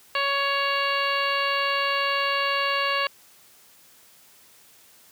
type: harmonic tone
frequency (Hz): 558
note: C#5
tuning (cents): +11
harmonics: 1 / 2 / 3 / 4 / 5 / 6 / 7 / 8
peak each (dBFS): -30 / -26 / -29 / -32 / -28 / -38 / -37 / -34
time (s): 0.15-3.07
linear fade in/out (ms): 2
effects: white hiss -54 dBFS RMS until 5.11 s + high-pass 80 Hz 12 dB/octave